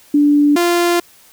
sine / sawtooth tone pair in turn, 291.6 / 346.8 Hz, D4 / F4, -12 / -12 cents, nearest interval minor third, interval 300 cents, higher second, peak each -8 dBFS, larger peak neither, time 0.14-0.56 / 0.56-1 s, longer second, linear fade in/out 5 ms, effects white hiss -47 dBFS RMS until 1.32 s

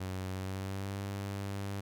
sawtooth tone with pitch glide, 93.7 to 99.27 Hz, F#2 to G2, +22 to +22 cents, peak -32 dBFS, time 0-1.81 s, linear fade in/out 10 ms, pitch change +100 cents, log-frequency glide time 0.3-1.02 s, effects none

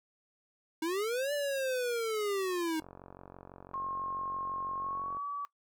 square linear two-way sweep, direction up then down, 310.9 to 587.3 to 310.9 Hz, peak -31 dBFS, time 0.82-2.8 s, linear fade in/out 5 ms, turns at 1.33 s
click train, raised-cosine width 1 ms, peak -34 dBFS, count 110, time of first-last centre 2.8-5.17 s, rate 46 Hz
sine tone with pitch glide, 1074 to 1144.5 Hz, C6 to D6, +45 to -45 cents, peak -34 dBFS, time 3.74-5.45 s, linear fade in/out 0 ms, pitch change +110 cents, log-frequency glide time 4.76-5.25 s
effects noise-tail reverb RT60 0.1 s tail -20 dB re dry

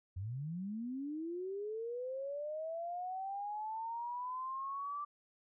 sine linear sweep, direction up, 85.9 to 1174.7 Hz, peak -38 dBFS, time 0.16-5.05 s, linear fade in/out 10 ms, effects none

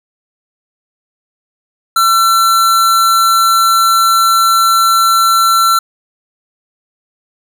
square tone, 1350 Hz, E6, 41 cents sharp, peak -8 dBFS, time 1.96-5.79 s, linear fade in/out 5 ms, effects none

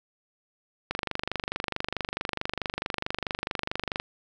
click train, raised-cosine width 0.3 ms, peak -12 dBFS, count 77, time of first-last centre 0.91-3.999 s, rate 24.6 Hz, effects none

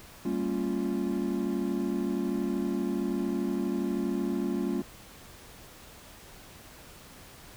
triangle chord, G half-diminished seventh, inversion none, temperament equal with one note detuned, 196 / 228.8 / 277.2 / 349.2 Hz, G3 / Bb3 / Db4 / F4, 0 / -32 / 0 / 0 cents, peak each -31 dBFS, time 0.25-4.82 s, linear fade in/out 5 ms, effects pink hiss -50 dBFS RMS until 7.56 s

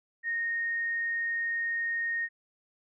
sine tone, 1854 Hz, A#6, 10 cents flat, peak -28 dBFS, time 0.23-2.29 s, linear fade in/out 50 ms, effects none

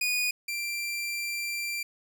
sawtooth tone pair in turn, 2465 / 2360 Hz, D#7 / D7, -17 / +8 cents, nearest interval minor second, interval 75 cents, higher first, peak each -22 / -27 dBFS, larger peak first, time 0.01-0.31 / 0.48-1.83 s, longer second, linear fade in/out 5 ms, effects none

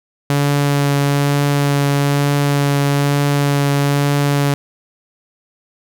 sawtooth tone with vibrato, 142.4 Hz, C#3, 47 cents sharp, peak -9 dBFS, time 0.3-4.54 s, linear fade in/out 0 ms, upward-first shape triangle, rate 1.1 Hz, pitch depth 12 cents each way, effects none

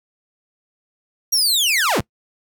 sawtooth linear sweep, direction down, 5780 to 31.05 Hz, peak -12 dBFS, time 1.32-2.01 s, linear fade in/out 10 ms, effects noise-tail reverb RT60 0.1 s tail -23 dB re dry

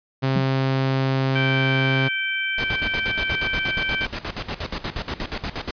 sawtooth tone, 133.4 Hz, C3, 34 cents sharp, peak -15 dBFS, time 0.22-2.09 s, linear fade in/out 20 ms
sine tone with exponential decay, 181.7 Hz, F#3, 31 cents flat, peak -15 dBFS, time 0.36-0.48 s, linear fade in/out 2 ms, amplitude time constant 25 ms
harmonic tone, 776 Hz, G5, 18 cents flat, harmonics 2 / 3 / 4, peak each -26 / -25 / -30 dBFS, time 1.35-4.06 s, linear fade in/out 10 ms
pink noise with tremolo, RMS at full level -27 dBFS, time 2.58-5.71 s, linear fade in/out 5 ms, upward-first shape square, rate 8.4 Hz, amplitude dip 80%
effects resampled to 11025 Hz

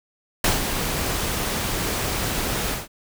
pink noise with ADSR envelope, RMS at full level -18 dBFS, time 0.44-2.88 s, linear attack 4 ms, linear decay 150 ms, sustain -7 dB, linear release 170 ms, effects none

